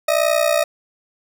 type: ring-modulated tone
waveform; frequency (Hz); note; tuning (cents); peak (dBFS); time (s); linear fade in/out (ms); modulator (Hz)
40% pulse; 626; D#5; +10; -11; 0.08-0.64; 5; 30.7
effects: none